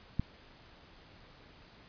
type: click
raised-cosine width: 5 ms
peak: -17 dBFS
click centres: 0.196 s
effects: pink hiss -57 dBFS RMS until 1.88 s + resampled to 11025 Hz